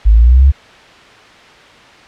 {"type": "linear sweep", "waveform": "sine", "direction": "up", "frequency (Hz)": [50.5, 70.8], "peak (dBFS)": -3, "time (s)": [0.05, 0.52], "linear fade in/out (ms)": 20, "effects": ["white hiss -39 dBFS RMS until 2.07 s", "low-pass 3000 Hz 12 dB/octave"]}